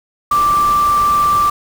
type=tone in noise; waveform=sine; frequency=1174.7 Hz; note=D6; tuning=in tune; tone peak=-10 dBFS; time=0.31-1.5 s; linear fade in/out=5 ms; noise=pink; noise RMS=-27 dBFS; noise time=0.31-1.5 s; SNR=+14 dB; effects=none